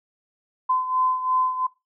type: beating tone pair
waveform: sine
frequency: 1023 / 1025.9 Hz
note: C6 / C6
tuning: -39 / -34 cents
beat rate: 2.9 Hz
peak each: -21 / -27 dBFS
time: 0.69-1.67 s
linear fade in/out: 10 ms
effects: noise-tail reverb RT60 0.2 s tail -18 dB re dry